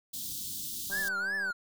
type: band-stop noise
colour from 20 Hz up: white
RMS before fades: -38 dBFS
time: 0.13-1.09 s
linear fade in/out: 10 ms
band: 330 to 3300 Hz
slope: 48 dB/octave
type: click train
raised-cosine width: 1 ms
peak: -35 dBFS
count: 119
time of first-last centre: 0.9-1.505 s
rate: 195 Hz
type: tone with vibrato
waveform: triangle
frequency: 1558 Hz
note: G6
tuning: 11 cents flat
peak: -28 dBFS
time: 0.91-1.53 s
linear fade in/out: 20 ms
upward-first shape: triangle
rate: 2.8 Hz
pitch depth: 220 cents each way
effects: none